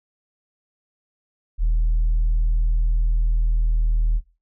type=tone; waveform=sine; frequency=39.86 Hz; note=D#1; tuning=43 cents sharp; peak=-14 dBFS; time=1.58-4.21 s; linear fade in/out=50 ms; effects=noise-tail reverb RT60 0.3 s tail -20 dB re dry + tanh soft clip ceiling -14 dBFS